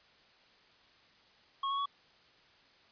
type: tone with pitch steps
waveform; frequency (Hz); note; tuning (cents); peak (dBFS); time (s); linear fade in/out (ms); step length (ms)
square; 1094 / 1108.6 / 1123.5; C#6 / C#6 / C#6; -23 / 0 / +23; -32; 1.63-1.858; 5; 76
effects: white hiss -63 dBFS RMS until 2.91 s + resampled to 11025 Hz